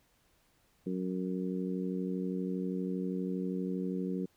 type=harmonic tone; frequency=92.5 Hz; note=F#2; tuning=in tune; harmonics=2 / 3 / 4 / 5; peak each=-34 / -38 / -40 / -42 dBFS; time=0.86-4.26 s; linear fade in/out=10 ms; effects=pink hiss -70 dBFS RMS until 4.36 s